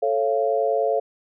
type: chord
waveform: sine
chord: A augmented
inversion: none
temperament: just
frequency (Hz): 440 / 550 / 687.5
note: A4 / C#5 / E#5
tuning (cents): 0 / -14 / -27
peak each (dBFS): -23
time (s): 0.02-1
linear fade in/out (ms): 10
effects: none